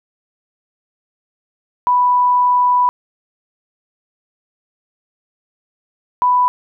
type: tone pair in turn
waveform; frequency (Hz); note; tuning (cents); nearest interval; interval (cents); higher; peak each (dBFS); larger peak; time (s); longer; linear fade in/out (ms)
sine; 987.8 / 991.4; B5 / B5; 0 / +6; unison; 6; second; -10; neither; 1.87-2.89 / 6.22-6.48; first; 0
effects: none